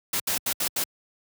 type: noise bursts at uneven times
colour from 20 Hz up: white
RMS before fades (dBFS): -26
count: 5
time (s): 0.13-0.2 / 0.27-0.38 / 0.46-0.53 / 0.6-0.68 / 0.76-0.84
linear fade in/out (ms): 5
effects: high-pass 80 Hz 12 dB/octave